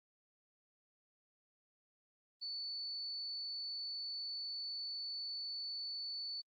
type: tone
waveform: sine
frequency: 4474 Hz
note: C#8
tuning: 15 cents sharp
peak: -40 dBFS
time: 2.41-6.42 s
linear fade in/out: 20 ms
effects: Opus 24 kbps